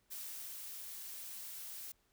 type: noise with ADSR envelope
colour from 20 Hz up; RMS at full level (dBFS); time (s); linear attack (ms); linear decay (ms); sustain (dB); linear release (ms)
blue; -45; 0.1-1.92; 21; 430; -2; 6
effects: pink hiss -75 dBFS RMS until 2.12 s